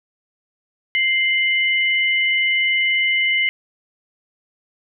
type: tone pair together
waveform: sine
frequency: 2093 / 2970 Hz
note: C7 / F#7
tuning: 0 / +6 cents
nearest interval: tritone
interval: 606 cents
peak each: -16 / -22 dBFS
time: 0.95-3.49 s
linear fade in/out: 0 ms
effects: none